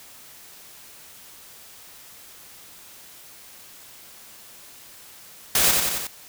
white noise with echo, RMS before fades -19 dBFS, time 5.55-5.71 s, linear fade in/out 2 ms, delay 90 ms, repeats 4, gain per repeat -3 dB, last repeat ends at 6.07 s, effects white hiss -46 dBFS RMS until 6.28 s

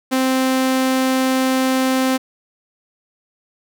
sawtooth tone, 261 Hz, C4, 4 cents flat, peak -11 dBFS, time 0.11-2.18 s, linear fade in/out 20 ms, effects none

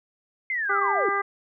sine linear sweep, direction down, 2132 to 329.6 Hz, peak -24 dBFS, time 0.5-1.09 s, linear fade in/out 2 ms
harmonic tone, 399.3 Hz, G4, 32 cents sharp, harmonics 1 / 2 / 3 / 4 / 5, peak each -30 / -31 / -25 / -30 / -30 dBFS, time 0.69-1.22 s, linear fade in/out 10 ms
effects none

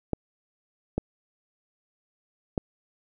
clicks, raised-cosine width 2 ms, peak -12 dBFS, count 3, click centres 0.133 / 0.98 / 2.578 s, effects none

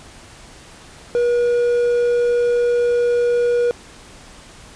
triangle tone with quantisation, 480.9 Hz, B4, 46 cents flat, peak -12 dBFS, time 1.15-3.71 s, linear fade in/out 0 ms, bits 7, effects pink hiss -42 dBFS RMS until 4.75 s + resampled to 22050 Hz

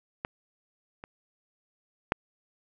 clicks, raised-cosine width 0.5 ms, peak -16 / -26 / -8 dBFS, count 3, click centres 0.249 / 1.039 / 2.121 s, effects none

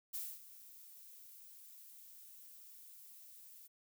violet noise with ADSR envelope, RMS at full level -41 dBFS, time 0.13-3.68 s, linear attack 17 ms, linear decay 240 ms, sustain -16 dB, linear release 20 ms, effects none

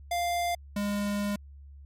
square tone pair in turn, 697 / 204.1 Hz, F5 / G#3, -4 / -30 cents, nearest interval octave + major sixth, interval 2126 cents, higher first, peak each -27 / -28 dBFS, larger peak first, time 0.11-0.55 / 0.76-1.36 s, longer second, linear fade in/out 5 ms, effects added 70 Hz sine -45 dBFS peak until 1.85 s + MP3 64 kbps

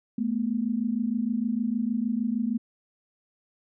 sine tone pair together, 216.4 / 242.9 Hz, A3 / B3, -29 / -29 cents, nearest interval major second, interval 200 cents, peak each -27 dBFS, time 0.18-2.58 s, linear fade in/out 5 ms, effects none

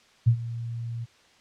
sine tone with ADSR envelope, 116.8 Hz, A#2, 4 cents sharp, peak -13 dBFS, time 0.26-1.06 s, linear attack 18 ms, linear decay 81 ms, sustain -17 dB, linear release 26 ms, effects white hiss -58 dBFS RMS until 1.4 s + low-pass 5000 Hz 12 dB/octave

